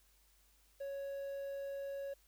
triangle tone with quantisation, 555 Hz, C#5, 2 cents sharp, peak -38 dBFS, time 0.8-2.14 s, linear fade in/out 10 ms, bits 11, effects added 50 Hz sine -70 dBFS peak until 2.27 s + white hiss -71 dBFS RMS until 2.27 s

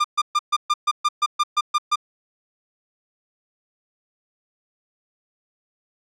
45% pulse tone bursts, 1200 Hz, D6, 37 cents sharp, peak -16 dBFS, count 12, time 0-1.958 s, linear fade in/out 10 ms, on 44 ms, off 130 ms, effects low-pass 6000 Hz 12 dB/octave

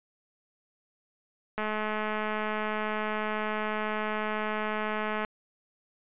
click train, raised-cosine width 0.5 ms, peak -17 dBFS, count 786, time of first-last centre 1.58-5.248 s, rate 214 Hz, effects resampled to 8000 Hz

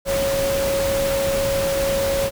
sine tone in noise, 550 Hz, C#5, 14 cents flat, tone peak -19 dBFS, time 0.05-2.31 s, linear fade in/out 50 ms, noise pink, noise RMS -26 dBFS, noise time 0.05-2.31 s, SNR +4 dB, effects none

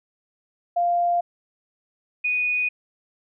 sine tone pair in turn, 697 / 2476 Hz, F5 / D#7, -4 / -9 cents, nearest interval octave + minor seventh, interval 2195 cents, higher second, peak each -18 / -20 dBFS, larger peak first, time 0.76-1.21 / 2.24-2.69 s, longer neither, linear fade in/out 10 ms, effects none

